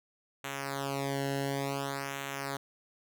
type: tone with flanger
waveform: sawtooth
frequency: 138.5 Hz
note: C#3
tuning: 1 cent flat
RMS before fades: -35 dBFS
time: 0.44-2.57 s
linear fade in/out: 5 ms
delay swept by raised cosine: 0.2 to 0.85 ms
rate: 0.56 Hz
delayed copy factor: -1
effects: none